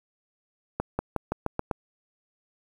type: accelerating click train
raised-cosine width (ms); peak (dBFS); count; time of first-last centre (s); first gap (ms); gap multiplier
1; -12; 7; 0.8-1.712; 190; 0.91
effects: 8-bit